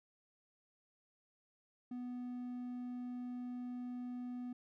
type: tone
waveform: triangle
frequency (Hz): 246.9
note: B3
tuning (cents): 0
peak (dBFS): -39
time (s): 1.91-4.53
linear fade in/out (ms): 5
effects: none